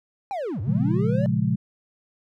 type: linear two-way sweep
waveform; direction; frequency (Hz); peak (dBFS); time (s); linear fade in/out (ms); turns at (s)
triangle; down then up; 827 to 86.8 to 596; -24; 0.31-1.26; 0; 0.61
type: chord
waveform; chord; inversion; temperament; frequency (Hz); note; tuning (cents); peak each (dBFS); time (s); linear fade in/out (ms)
sine; Bb minor seventh; none; equal with one note detuned; 116.54 / 137.48 / 174.61 / 207.7; Bb2 / Db3 / F3 / Ab3; 0 / -14 / 0 / 0; -25; 0.67-1.56; 10
effects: none